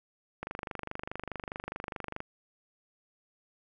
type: click train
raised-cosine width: 0.5 ms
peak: -21 dBFS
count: 45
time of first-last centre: 0.43-2.204 s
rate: 24.8 Hz
effects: none